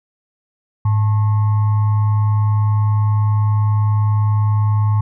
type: tone with frequency modulation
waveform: sine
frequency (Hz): 105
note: G#2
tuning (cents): +19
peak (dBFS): -12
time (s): 0.85-5.01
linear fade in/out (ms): 5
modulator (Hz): 980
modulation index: 0.25
effects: none